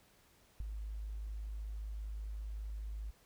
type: tone with ADSR envelope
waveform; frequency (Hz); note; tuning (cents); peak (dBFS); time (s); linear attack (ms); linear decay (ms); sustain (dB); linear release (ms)
sine; 52.6; G#1; +23; -31; 0.6-3.11; 4; 6; -8; 11
effects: tanh soft clip ceiling -29 dBFS + pink hiss -67 dBFS RMS until 3.25 s